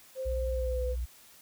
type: tone with pitch glide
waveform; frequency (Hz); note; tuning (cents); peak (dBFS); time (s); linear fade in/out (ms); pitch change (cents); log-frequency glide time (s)
sine; 523 to 504; C5 to B4; -1 to +35; -32; 0.15-0.96; 50; -64; 0.5-0.85
type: tone with vibrato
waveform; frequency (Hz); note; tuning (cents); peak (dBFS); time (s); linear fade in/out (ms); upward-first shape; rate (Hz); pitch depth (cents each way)
sine; 60.5; B1; -35; -30; 0.25-1.06; 20; sine; 18; 110
effects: white hiss -56 dBFS RMS until 1.41 s